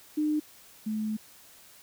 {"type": "tone pair in turn", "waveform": "sine", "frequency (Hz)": [303.2, 215.9], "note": ["D#4", "A3"], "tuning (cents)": [-45, -33], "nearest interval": "tritone", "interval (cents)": 588, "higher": "first", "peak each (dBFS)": [-24, -28], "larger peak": "first", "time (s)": [[0.17, 0.4], [0.86, 1.17]], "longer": "second", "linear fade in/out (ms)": 10, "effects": ["white hiss -54 dBFS RMS until 1.82 s"]}